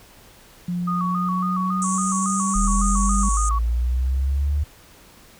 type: tone with pitch glide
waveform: sine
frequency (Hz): 176.4 to 198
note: F3 to G3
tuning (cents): +18 to +18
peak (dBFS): -22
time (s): 0.68-3.29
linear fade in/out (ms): 5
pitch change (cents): +200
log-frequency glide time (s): 0.87-2.69
type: tone with vibrato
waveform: sine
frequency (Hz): 1175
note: D6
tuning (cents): +1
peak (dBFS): -23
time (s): 0.87-3.59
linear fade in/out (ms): 10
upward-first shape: square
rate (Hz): 3.6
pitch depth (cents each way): 83
type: band-pass noise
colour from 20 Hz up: pink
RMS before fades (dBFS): -29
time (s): 1.82-3.49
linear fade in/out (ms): 0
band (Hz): 6300 to 9200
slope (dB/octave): 96
type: linear sweep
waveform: sine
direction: up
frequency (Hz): 38.95 to 74.3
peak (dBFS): -18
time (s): 2.55-4.64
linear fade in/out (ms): 10
effects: pink hiss -49 dBFS RMS until 5.39 s